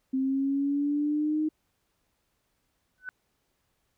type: linear sweep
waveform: sine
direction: up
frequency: 262.1 to 311.1 Hz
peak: -24 dBFS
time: 0.13-1.49 s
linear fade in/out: 10 ms
type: tone with exponential growth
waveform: sine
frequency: 1500 Hz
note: F#6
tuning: 23 cents sharp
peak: -30 dBFS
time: 2.98-3.09 s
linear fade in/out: 0 ms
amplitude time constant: 22 ms
effects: pink hiss -75 dBFS RMS until 3.97 s